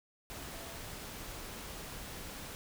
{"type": "tone in noise", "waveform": "sine", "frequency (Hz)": 669, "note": "E5", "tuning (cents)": 25, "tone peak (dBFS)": -53, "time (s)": [0.54, 0.76], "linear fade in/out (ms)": 0, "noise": "pink", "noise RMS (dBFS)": -45, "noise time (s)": [0.3, 2.55], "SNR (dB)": -11, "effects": []}